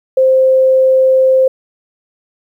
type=tone; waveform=sine; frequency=523.3 Hz; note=C5; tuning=in tune; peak=-6 dBFS; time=0.17-1.48 s; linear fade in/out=5 ms; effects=8-bit